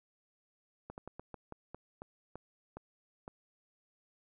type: slowing click train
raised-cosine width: 1 ms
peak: -30 dBFS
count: 11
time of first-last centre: 0.9-3.279 s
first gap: 79 ms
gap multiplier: 1.23
effects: none